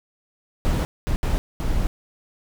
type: noise bursts at uneven times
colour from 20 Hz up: brown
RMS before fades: -21 dBFS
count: 4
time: 0.65-0.85 / 1.07-1.16 / 1.23-1.38 / 1.6-1.87 s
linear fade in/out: 0 ms
effects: none